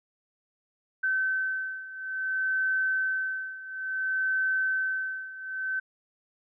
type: beating tone pair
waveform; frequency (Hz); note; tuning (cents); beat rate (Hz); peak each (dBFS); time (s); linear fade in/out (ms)
sine; 1534 / 1534.58; G6 / G6; -38 / -37; 0.58; -31 / -28; 1.03-5.8; 10
effects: none